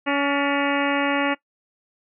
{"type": "harmonic tone with a mistuned harmonic", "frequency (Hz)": 282.1, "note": "C#4", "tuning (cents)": 30, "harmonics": [1, 2, 3, 4, 5, 6, 7, 8, 9, 10], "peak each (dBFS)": [-23, -26, -28, -29, -30, -31, -31, -32, -33, -33], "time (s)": [0.06, 1.35], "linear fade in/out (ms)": 20, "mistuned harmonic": 6, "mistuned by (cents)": 68, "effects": ["noise-tail reverb RT60 0.1 s tail -19 dB re dry"]}